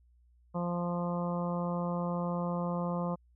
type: harmonic tone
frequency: 174.4 Hz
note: F3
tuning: 2 cents flat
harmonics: 1 / 2 / 3 / 4 / 5 / 6 / 7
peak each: -32 / -44 / -37 / -43 / -43 / -41 / -46 dBFS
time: 0.54-3.16 s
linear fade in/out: 20 ms
effects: added 60 Hz sine -61 dBFS peak until 3.35 s